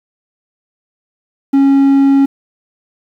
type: tone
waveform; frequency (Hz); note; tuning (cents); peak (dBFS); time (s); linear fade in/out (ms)
triangle; 275; C#4; -14; -4; 1.53-2.26; 10
effects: 7-bit